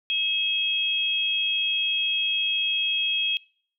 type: tone pair together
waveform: sine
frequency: 2576 / 3267 Hz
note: E7 / G#7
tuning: -41 / -29 cents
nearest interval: major third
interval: 412 cents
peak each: -27 / -24 dBFS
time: 0.1-3.37 s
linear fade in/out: 0 ms
effects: noise-tail reverb RT60 0.5 s tail -24 dB re dry